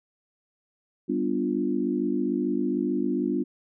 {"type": "chord", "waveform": "sine", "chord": "G dominant seventh", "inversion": "none", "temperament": "equal", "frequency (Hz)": [196, 246.9, 293.7, 349.2], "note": ["G3", "B3", "D4", "F4"], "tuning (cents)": [0, 0, 0, 0], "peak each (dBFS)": [-31, -28, -28, -29], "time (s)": [1.08, 3.44], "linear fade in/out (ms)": 20, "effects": []}